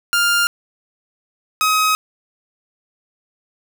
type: tone pair in turn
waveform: sawtooth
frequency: 1400 / 1266.8 Hz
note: F6 / D#6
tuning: +4 / +31 cents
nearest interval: major second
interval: 173 cents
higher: first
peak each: -10 dBFS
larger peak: neither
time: 0.13-0.47 / 1.61-1.95 s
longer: neither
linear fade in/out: 0 ms
effects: none